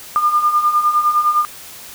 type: beating tone pair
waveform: sine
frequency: 1200 / 1209.8 Hz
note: D6 / D#6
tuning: +37 / -49 cents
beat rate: 9.8 Hz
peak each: -19 / -13 dBFS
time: 0.16-1.45 s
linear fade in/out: 0 ms
effects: white hiss -36 dBFS RMS until 1.94 s